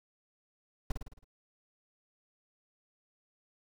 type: noise with echo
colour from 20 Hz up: brown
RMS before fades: -29 dBFS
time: 0.9-0.92 s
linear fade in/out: 5 ms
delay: 54 ms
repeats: 6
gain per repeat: -5 dB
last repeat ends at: 1.244 s
effects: none